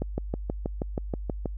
click train, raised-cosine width 2 ms, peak -15 dBFS, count 10, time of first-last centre 0.02-1.458 s, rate 6.26 Hz, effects added 50 Hz sine -32 dBFS peak until 1.57 s

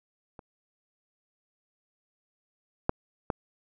clicks, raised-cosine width 1 ms, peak -30 / -9 / -13 dBFS, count 3, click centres 0.392 / 2.894 / 3.302 s, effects none

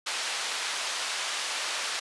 white band-pass noise, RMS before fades -32 dBFS, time 0.06-2 s, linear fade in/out 10 ms, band 690 to 5200 Hz, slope 12 dB/octave, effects resampled to 24000 Hz

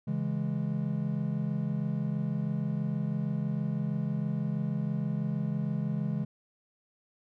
triangle chord, C# minor, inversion none, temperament equal, 138.59 / 164.81 / 207.7 Hz, C#3 / E3 / G#3, 0 / 0 / 0 cents, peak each -31 dBFS, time 0.07-6.25 s, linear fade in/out 10 ms, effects none

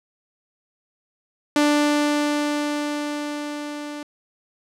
sawtooth tone with level ramp, 294.6 Hz, D4, 6 cents sharp, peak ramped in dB -11 to -27 dBFS, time 1.56-4.03 s, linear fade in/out 2 ms, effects low-pass 9000 Hz 12 dB/octave

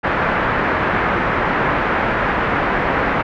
white low-pass noise, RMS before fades -18 dBFS, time 0.03-3.23 s, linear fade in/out 20 ms, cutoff 1800 Hz, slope 24 dB/octave, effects none

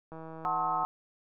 click train, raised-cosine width 1 ms, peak -31 dBFS, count 116, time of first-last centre 0.12-0.834 s, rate 161 Hz
sine chord, F# diminished seventh, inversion none, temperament just, 740 / 888 / 1065.6 / 1278.7 Hz, F#5 / A5 / C6 / Eb6, 0 / +16 / +31 / +47 cents, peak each -33 dBFS, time 0.45-0.85 s, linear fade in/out 0 ms
effects none

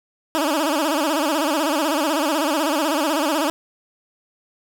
15% pulse tone with vibrato, 301.5 Hz, D4, 46 cents sharp, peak -12 dBFS, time 0.35-3.5 s, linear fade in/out 0 ms, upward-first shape sine, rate 16 Hz, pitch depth 150 cents each way, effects none

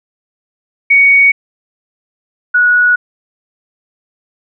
sine tone pair in turn, 2236 / 1462.9 Hz, C#7 / F#6, +14 / -20 cents, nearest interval perfect fifth, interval 734 cents, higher first, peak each -4 / -6 dBFS, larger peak first, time 0.9-1.32 / 2.54-2.96 s, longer neither, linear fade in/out 10 ms, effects none

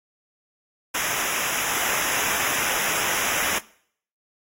pink noise with comb filter, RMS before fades -25 dBFS, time 0.94-3.59 s, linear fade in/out 10 ms, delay 0.23 ms, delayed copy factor -0.95, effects noise-tail reverb RT60 0.6 s tail -21 dB re dry + AAC 48 kbps

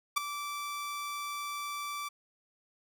sawtooth tone with ADSR envelope, 1164 Hz, D6, 16 cents flat, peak -19 dBFS, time 0.16-2.09 s, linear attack 14 ms, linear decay 9 ms, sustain -13 dB, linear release 13 ms, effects none

